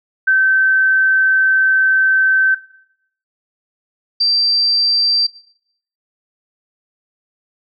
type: tone pair in turn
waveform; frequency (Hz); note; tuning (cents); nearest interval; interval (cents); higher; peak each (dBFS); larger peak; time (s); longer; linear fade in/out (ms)
sine; 1543 / 4696; G6 / D8; -28 / -1; octave + perfect fifth; 1927; second; -9 / -11; first; 0.27-2.55 / 4.2-5.27; first; 10
effects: noise-tail reverb RT60 0.7 s tail -19 dB re dry